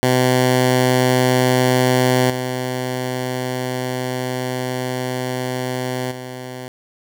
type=tone with level steps; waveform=10% pulse; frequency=127.1 Hz; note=C3; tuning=50 cents flat; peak=-5 / -13 / -21 dBFS; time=0.03-6.68 s; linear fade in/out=0 ms; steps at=2.3 / 6.11 s; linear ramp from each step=5 ms; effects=none